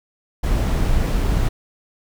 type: noise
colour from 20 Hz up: brown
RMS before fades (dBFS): -18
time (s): 0.43-1.49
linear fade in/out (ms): 10
effects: none